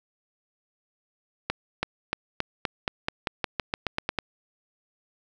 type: accelerating click train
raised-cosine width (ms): 0.3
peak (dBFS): -9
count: 15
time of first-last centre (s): 1.5-4.188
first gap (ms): 330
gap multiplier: 0.91
effects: none